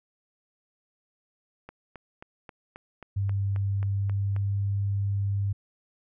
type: click train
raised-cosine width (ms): 0.5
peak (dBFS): -27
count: 11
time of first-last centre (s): 1.69-4.364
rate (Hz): 3.74
type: tone with pitch glide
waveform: sine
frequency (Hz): 99 to 99.8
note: G2 to G2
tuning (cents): +18 to +32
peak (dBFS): -24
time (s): 3.16-5.53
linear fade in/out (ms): 10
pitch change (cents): +14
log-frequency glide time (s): 3.78-4.62
effects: none